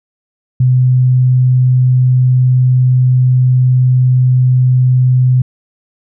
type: tone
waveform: sine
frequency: 127.2 Hz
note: C3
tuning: 48 cents flat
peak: -6 dBFS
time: 0.6-5.42 s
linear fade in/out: 5 ms
effects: none